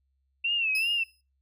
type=tone with vibrato; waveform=sine; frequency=2685 Hz; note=E7; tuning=31 cents sharp; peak=-24 dBFS; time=0.44-1.04 s; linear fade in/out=10 ms; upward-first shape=sine; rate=2.6 Hz; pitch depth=100 cents each way
type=tone with exponential decay; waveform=sawtooth; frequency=5090 Hz; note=D#8; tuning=39 cents sharp; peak=-28 dBFS; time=0.75-1.21 s; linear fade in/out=2 ms; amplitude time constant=100 ms
effects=noise-tail reverb RT60 0.3 s tail -25 dB re dry + added 67 Hz sine -70 dBFS peak until 1.41 s